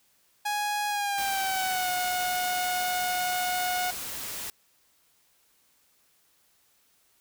sawtooth tone with pitch glide, 830.6 to 727.3 Hz, G#5 to F#5, 0 to -30 cents, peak -23 dBFS, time 0.45-3.91 s, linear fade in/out 10 ms, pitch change -230 cents, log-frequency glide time 0.88-1.9 s
white noise, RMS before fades -36 dBFS, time 1.18-4.5 s, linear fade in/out 0 ms
effects white hiss -66 dBFS RMS until 7.2 s

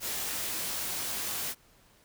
white noise with comb filter, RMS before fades -34 dBFS, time 0-1.55 s, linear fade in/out 50 ms, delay 19 ms, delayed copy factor +0.5, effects pink hiss -62 dBFS RMS until 2.04 s

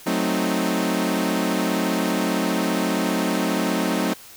sawtooth chord, F# diminished seventh, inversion none, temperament equal, 185 / 220 / 261.6 / 311.1 Hz, F#3 / A3 / C4 / Eb4, 0 / 0 / 0 / 0 cents, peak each -22 dBFS, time 0.06-4.14 s, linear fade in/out 10 ms, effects white hiss -44 dBFS RMS until 4.36 s

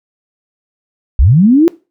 sine linear sweep, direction up, 47.7 to 349.2 Hz, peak -4 dBFS, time 1.19-1.68 s, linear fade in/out 0 ms, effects noise-tail reverb RT60 0.3 s tail -21 dB re dry

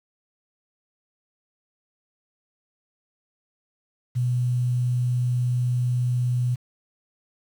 sine tone, 123.47 Hz, B2, in tune, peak -20 dBFS, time 4.15-6.56 s, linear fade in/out 20 ms, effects 8-bit

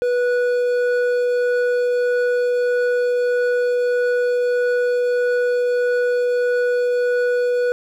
triangle tone pair together, 490.2 / 1469 Hz, B4 / F#6, -13 / -13 cents, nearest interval octave + perfect fifth, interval 1900 cents, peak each -14 / -26 dBFS, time 0.02-7.72 s, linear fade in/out 0 ms, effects none

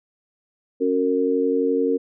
harmonic tone, 91.6 Hz, F#2, 17 cents flat, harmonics 3 / 4 / 5, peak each -22 / -26 / -20 dBFS, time 0.8-1.98 s, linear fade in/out 20 ms, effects none

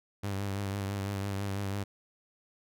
sawtooth tone with vibrato, 99.2 Hz, G2, 21 cents sharp, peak -28 dBFS, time 0.23-1.84 s, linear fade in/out 10 ms, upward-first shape triangle, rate 6 Hz, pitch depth 46 cents each way, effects none

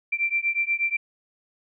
sine beating tone pair, 2349 / 2357.3 Hz, D7 / D7, 0 / +6 cents, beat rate 8.3 Hz, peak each -25 dBFS, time 0.12-0.97 s, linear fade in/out 10 ms, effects none

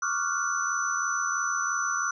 sine tone cluster, 1118 / 1184 / 1393 / 1476 / 5980 Hz, C#6 / D6 / F6 / F#6 / F#8, +14 / +14 / -5 / -5 / +17 cents, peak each -33 / -34 / -29 / -34 / -32 dBFS, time 0.02-2.11 s, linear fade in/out 5 ms, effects none

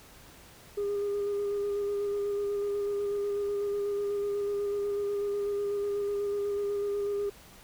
sine tone with vibrato, 406.3 Hz, G#4, 38 cents flat, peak -26 dBFS, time 0.77-7.3 s, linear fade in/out 10 ms, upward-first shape square, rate 8.1 Hz, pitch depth 13 cents each way, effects tanh soft clip ceiling -26 dBFS + pink hiss -53 dBFS RMS until 7.63 s

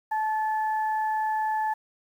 sine tone pair together, 868 / 1736 Hz, A5 / A6, -24 / -24 cents, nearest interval octave, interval 1200 cents, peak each -24 / -35 dBFS, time 0.11-1.74 s, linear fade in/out 10 ms, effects 9-bit

